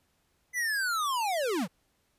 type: linear sweep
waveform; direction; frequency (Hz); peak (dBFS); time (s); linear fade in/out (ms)
square; down; 2028 to 144.1; -28; 0.53-1.68; 50
effects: pink hiss -72 dBFS RMS until 2.18 s + resampled to 32000 Hz